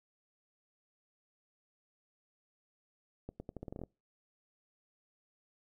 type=accelerating click train; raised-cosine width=2 ms; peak=-29 dBFS; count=11; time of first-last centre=3.29-3.837 s; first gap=110 ms; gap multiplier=0.83; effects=noise-tail reverb RT60 0.3 s tail -26 dB re dry